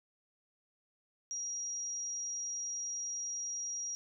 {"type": "tone", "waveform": "sine", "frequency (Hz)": 5710, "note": "F8", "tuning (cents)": 37, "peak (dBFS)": -36, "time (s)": [1.31, 3.95], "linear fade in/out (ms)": 0, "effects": []}